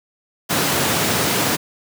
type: high-pass noise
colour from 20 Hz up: pink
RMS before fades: -19 dBFS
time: 0.49-1.57 s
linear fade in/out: 20 ms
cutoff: 110 Hz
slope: 24 dB/octave
effects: none